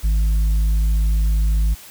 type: tone with tanh clipping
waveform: triangle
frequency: 52.8 Hz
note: G#1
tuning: 29 cents sharp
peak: -15 dBFS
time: 0.03-1.75 s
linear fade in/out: 20 ms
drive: 9 dB
effects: white hiss -41 dBFS RMS until 1.9 s